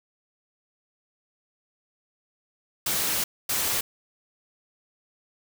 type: noise bursts at uneven times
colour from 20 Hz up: white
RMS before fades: -26 dBFS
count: 2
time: 2.86-3.24 / 3.49-3.81 s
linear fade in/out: 5 ms
effects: none